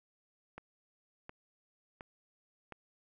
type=click train; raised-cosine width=0.5 ms; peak=-30 dBFS; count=4; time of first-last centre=0.58-2.723 s; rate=1.4 Hz; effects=none